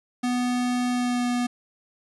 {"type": "tone with pitch glide", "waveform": "square", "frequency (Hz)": [246.9, 244.3], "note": ["B3", "B3"], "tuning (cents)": [0, -19], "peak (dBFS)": -23, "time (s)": [0.23, 1.47], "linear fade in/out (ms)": 10, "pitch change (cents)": -19, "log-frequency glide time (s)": [0.91, 1.27], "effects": ["resampled to 24000 Hz", "9-bit"]}